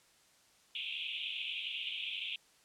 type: band-pass noise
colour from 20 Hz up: white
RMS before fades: -40 dBFS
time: 0.75-2.36 s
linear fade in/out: 2 ms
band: 2400 to 3500 Hz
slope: 96 dB/octave
effects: white hiss -66 dBFS RMS until 2.64 s + low-pass 9000 Hz 12 dB/octave